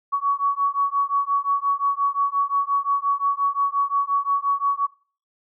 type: beating tone pair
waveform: sine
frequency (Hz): 1121 / 1126.7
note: C#6 / C#6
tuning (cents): +19 / +28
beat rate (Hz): 5.7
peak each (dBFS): -22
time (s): 0.12-4.87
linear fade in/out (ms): 20
effects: noise-tail reverb RT60 0.4 s tail -19 dB re dry